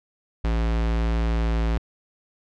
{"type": "tone", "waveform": "square", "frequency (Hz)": 56.3, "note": "A1", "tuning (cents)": 40, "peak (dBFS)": -21, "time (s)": [0.44, 1.78], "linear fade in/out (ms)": 5, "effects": ["low-pass 4000 Hz 12 dB/octave"]}